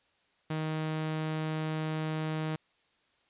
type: tone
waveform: sawtooth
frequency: 156.7 Hz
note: D#3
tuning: 13 cents sharp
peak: -27 dBFS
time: 0.5-2.56 s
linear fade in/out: 5 ms
effects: white hiss -70 dBFS RMS until 3.29 s + resampled to 8000 Hz